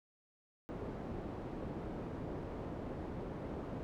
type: low-pass noise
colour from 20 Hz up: white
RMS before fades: -43 dBFS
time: 0.69-3.83 s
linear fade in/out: 0 ms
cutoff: 430 Hz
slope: 12 dB/octave
effects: none